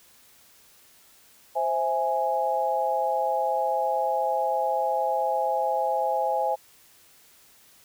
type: chord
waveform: sine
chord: C augmented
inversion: none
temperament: equal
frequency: 523.3 / 659.3 / 830.6 Hz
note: C5 / E5 / G#5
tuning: 0 / 0 / 0 cents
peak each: -28 / -28 / -25 dBFS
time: 1.55-6.56 s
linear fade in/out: 20 ms
effects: white hiss -56 dBFS RMS until 7.84 s